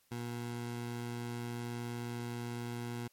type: tone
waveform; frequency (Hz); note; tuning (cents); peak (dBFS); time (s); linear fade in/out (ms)
20% pulse; 119.4; A#2; +42; -33; 0.11-3.08; 10
effects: white hiss -71 dBFS RMS until 3.12 s + MP3 64 kbps